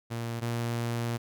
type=tone pair in turn; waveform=sawtooth; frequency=116.54 / 117.76 Hz; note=A#2 / A#2; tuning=0 / +18 cents; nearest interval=unison; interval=18 cents; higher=second; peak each=-28 / -25 dBFS; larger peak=second; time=0.1-0.41 / 0.41-1.18 s; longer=second; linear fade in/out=20 ms; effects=none